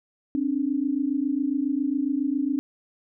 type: tone pair together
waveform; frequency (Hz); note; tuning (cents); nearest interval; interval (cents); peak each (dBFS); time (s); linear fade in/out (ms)
sine; 266.4 / 293.7; C4 / D4; +31 / 0; major second; 169; -25; 0.35-2.59; 0
effects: none